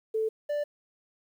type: tone pair in turn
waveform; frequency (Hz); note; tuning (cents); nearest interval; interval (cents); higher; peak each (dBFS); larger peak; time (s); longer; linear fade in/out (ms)
sine / triangle; 440 / 587.3; A4 / D5; 0 / 0; perfect fourth; 500; second; -25; neither; 0.14-0.29 / 0.49-0.64; neither; 10
effects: 10-bit